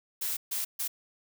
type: noise bursts at uneven times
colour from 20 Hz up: blue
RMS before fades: -32 dBFS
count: 3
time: 0.21-0.37 / 0.51-0.65 / 0.79-0.88 s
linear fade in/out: 10 ms
effects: none